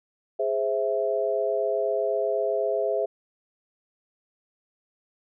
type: chord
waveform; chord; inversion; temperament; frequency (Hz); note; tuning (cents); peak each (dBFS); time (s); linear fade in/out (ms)
sine; Ab augmented; none; equal; 415.3 / 523.3 / 659.3; Ab4 / C5 / E5; 0 / 0 / 0; -27 / -28 / -26; 0.39-3.06; 10
effects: none